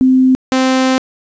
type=tone pair in turn; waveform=sine / sawtooth; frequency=259.1 / 260.4 Hz; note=C4 / C4; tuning=-17 / -8 cents; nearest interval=unison; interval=9 cents; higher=second; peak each=-6 dBFS; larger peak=neither; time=0.01-0.35 / 0.52-0.98 s; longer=second; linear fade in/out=0 ms; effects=resampled to 16000 Hz + 8-bit